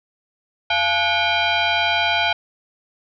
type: tone with frequency modulation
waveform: sine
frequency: 857 Hz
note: A5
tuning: 46 cents flat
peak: -16 dBFS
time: 0.7-2.33 s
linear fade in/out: 5 ms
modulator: 773 Hz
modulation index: 3.7
effects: none